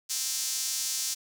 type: tone with high-pass filter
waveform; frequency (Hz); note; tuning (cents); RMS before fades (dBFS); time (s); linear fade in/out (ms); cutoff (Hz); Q
sawtooth; 261.6; C4; 0; -31; 0.09-1.15; 20; 5900; 1.7
effects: none